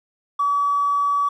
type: tone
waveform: triangle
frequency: 1142 Hz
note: D6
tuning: 49 cents flat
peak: -13 dBFS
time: 0.39-1.29 s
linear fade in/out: 10 ms
effects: tanh soft clip ceiling -15 dBFS